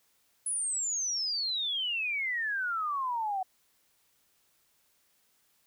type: exponential sweep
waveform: sine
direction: down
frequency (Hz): 10250 to 740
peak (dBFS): -29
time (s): 0.46-3.43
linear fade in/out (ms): 5
effects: white hiss -70 dBFS RMS until 5.66 s